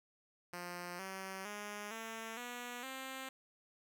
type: tone with pitch steps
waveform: 5% pulse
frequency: 176.3 / 191.15 / 207.2 / 224.7 / 243.6 / 264.2 Hz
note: F3 / G3 / G#3 / A3 / B3 / C4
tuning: +17 / -43 / -4 / +37 / -24 / +17 cents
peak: -32 dBFS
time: 0.53-3.29 s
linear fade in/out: 5 ms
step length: 460 ms
effects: none